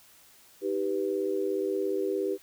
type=chord; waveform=sine; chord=Eb augmented; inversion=none; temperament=equal with one note detuned; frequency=314.9 / 392 / 493.9 Hz; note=Eb4 / G4 / B4; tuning=+21 / 0 / 0 cents; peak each=-34 / -28 / -33 dBFS; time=0.61-2.38 s; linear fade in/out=50 ms; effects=white hiss -57 dBFS RMS until 2.42 s